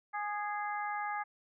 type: harmonic tone with a mistuned harmonic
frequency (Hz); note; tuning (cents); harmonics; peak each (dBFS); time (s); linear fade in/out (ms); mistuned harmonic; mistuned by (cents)
415.3; G#4; 0; 2 / 3 / 4 / 5; -36 / -40 / -42 / -44; 0.13-1.24; 20; 3; -19
effects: none